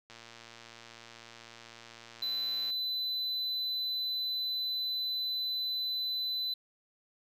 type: click train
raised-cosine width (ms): 0.2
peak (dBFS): -32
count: 303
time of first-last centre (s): 0.1-2.703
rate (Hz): 116
type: tone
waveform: triangle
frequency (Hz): 4010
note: B7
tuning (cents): +26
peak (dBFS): -30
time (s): 2.22-6.54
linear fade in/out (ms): 5
effects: none